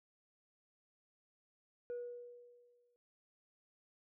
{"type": "tone with exponential decay", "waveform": "sine", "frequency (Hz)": 483.9, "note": "B4", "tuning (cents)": -35, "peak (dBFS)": -36, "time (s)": [1.9, 2.96], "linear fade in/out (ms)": 0, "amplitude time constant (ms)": 230, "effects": ["noise-tail reverb RT60 0.1 s tail -21 dB re dry", "tanh soft clip ceiling -38 dBFS"]}